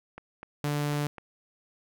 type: click train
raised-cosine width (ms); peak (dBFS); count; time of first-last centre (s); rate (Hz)
0.5; -26; 5; 0.18-1.183; 3.99
type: tone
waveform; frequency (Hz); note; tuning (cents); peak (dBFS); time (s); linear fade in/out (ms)
sawtooth; 146.6; D3; -3; -23; 0.64-1.07; 0
effects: none